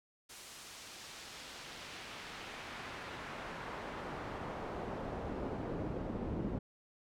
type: noise with band-pass filter sweep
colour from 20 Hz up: brown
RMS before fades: -43 dBFS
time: 0.29-6.59 s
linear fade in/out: 10 ms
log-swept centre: 8400 to 290 Hz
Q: 0.73
effects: none